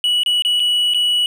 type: tone with dropouts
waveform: triangle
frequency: 2938 Hz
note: F#7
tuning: 13 cents flat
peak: -12 dBFS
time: 0.04-1.26 s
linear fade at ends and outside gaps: 1 ms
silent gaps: 0.234-0.261 / 0.422-0.449 / 0.597-0.601 / 0.937-0.945 s
effects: none